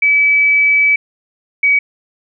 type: tone pair in turn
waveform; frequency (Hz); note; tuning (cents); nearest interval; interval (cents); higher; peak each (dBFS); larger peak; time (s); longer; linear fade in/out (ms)
sine; 2294 / 2268; D7 / C#7; -41 / +39; unison; 20; first; -8; neither; 0.02-0.96 / 1.63-1.79; first; 5
effects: none